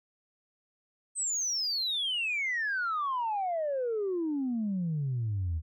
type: exponential sweep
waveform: sine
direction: down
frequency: 8372 to 76.1 Hz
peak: -27 dBFS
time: 1.15-5.62 s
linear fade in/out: 50 ms
effects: tanh soft clip ceiling -25 dBFS